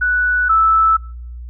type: tone pair in turn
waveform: sine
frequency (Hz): 1480 / 1313.7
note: F#6 / E6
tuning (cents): 0 / -6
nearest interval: major second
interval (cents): 206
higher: first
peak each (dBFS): -13 / -9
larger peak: second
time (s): 0.01-0.49 / 0.49-0.97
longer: neither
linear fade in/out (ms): 10
effects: noise-tail reverb RT60 0.6 s tail -26 dB re dry + added 60 Hz sine -28 dBFS peak until 1.49 s